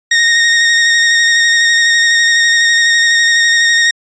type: tone with vibrato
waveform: sawtooth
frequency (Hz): 1858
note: A#6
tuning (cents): -6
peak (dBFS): -4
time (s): 0.11-3.91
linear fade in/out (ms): 5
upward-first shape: square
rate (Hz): 12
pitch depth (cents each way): 15
effects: resampled to 16000 Hz